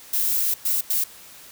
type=noise bursts at uneven times; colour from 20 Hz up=violet; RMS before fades=-22 dBFS; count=3; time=0.13-0.54 / 0.65-0.81 / 0.9-1.04 s; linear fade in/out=5 ms; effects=white hiss -45 dBFS RMS until 1.51 s